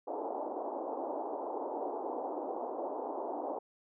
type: band-pass noise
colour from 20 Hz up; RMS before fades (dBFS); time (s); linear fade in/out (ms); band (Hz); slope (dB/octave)
white; -38; 0.07-3.59; 10; 280 to 910; 48
effects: none